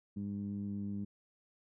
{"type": "tone with low-pass filter", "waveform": "15% pulse", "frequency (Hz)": 100.9, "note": "G#2", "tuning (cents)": -49, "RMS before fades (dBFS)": -39, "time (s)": [0.16, 1.05], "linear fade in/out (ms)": 10, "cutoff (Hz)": 220, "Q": 3.1, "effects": []}